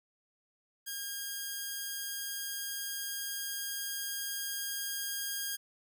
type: tone with level ramp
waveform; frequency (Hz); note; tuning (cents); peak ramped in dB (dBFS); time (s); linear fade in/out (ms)
5% pulse; 1622; G#6; -41; -26 to -23; 0.86-5.57; 20
effects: none